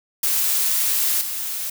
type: noise with level steps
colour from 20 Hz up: blue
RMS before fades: -20 / -27 dBFS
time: 0.23-1.7 s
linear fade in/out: 5 ms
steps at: 1.21 s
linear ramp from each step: 2 ms
effects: none